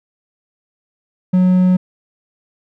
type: tone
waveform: triangle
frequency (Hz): 183.2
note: F#3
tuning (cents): -17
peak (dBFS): -7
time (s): 1.33-1.77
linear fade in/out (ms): 10
effects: none